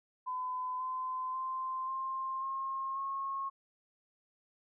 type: tone with pitch steps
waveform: sine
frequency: 1012 / 1026.7 / 1041.7 / 1056.8 / 1072.2 / 1087.8 Hz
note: B5 / C6 / C6 / C6 / C6 / C#6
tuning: +42 / -33 / -8 / +17 / +42 / -33 cents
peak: -34 dBFS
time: 0.26-3.5 s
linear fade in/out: 20 ms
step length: 540 ms
effects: none